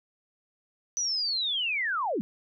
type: linear sweep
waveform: sine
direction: down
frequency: 6010 to 172.8 Hz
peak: -26 dBFS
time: 0.97-2.21 s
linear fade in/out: 0 ms
effects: none